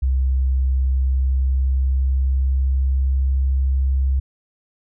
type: tone with pitch glide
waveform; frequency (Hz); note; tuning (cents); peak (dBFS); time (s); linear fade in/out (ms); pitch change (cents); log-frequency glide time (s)
sine; 65.41 to 66.59; C2 to C2; 0 to +31; -15; 0.02-4.2; 10; +31; 0.75-3.45
effects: none